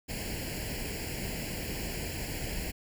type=noise with comb filter; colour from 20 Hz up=pink; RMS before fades=-36 dBFS; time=0.08-2.72 s; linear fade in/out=20 ms; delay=0.41 ms; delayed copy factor=+0.85; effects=none